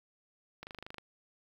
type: click train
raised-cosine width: 0.3 ms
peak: -28 dBFS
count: 10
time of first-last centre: 0.63-0.983 s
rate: 25.5 Hz
effects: 9-bit